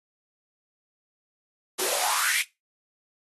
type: noise with high-pass filter sweep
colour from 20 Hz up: white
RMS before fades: -25 dBFS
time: 1.78-2.43 s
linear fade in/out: 20 ms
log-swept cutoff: 330 to 2500 Hz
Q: 5.6
effects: noise-tail reverb RT60 0.2 s tail -18 dB re dry + AAC 32 kbps